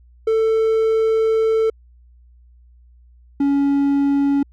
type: tone pair in turn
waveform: triangle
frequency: 444.2 / 280.5 Hz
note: A4 / C#4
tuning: +16 / +21 cents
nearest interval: minor sixth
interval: 795 cents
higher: first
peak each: -12 / -12 dBFS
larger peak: neither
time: 0.27-1.7 / 3.4-4.43 s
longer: first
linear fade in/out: 5 ms
effects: added 60 Hz sine -46 dBFS peak until 4.52 s